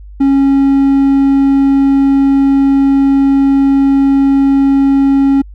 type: tone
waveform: triangle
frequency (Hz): 274.5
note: C#4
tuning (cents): -17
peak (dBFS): -4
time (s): 0.2-5.42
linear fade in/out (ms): 10
effects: added 50 Hz sine -29 dBFS peak until 5.54 s